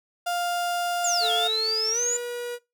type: tone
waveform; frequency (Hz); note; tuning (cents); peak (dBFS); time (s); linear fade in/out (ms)
35% pulse; 701; F5; +6; -23; 0.26-1.48; 10
type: exponential two-way sweep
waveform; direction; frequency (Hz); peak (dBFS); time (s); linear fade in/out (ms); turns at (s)
sine; down then up; 7500 to 3228 to 7160; -23; 1.04-2.17; 5; 1.32
type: tone with pitch glide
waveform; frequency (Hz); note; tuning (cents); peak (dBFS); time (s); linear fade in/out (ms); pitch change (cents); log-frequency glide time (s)
45% pulse; 440 to 482.6; A4 to B4; 0 to -40; -30; 1.2-2.59; 50; +160; 1.91-2
effects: noise-tail reverb RT60 0.2 s tail -19 dB re dry